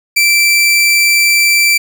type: tone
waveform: sawtooth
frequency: 2338 Hz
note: D7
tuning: 8 cents flat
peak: -4 dBFS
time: 0.16-1.78 s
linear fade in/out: 10 ms
effects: none